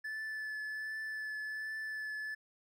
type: tone with vibrato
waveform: triangle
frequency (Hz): 1739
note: A6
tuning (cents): -21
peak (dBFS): -36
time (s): 0.04-2.35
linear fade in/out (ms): 10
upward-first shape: triangle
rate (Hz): 1.3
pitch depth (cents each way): 17
effects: none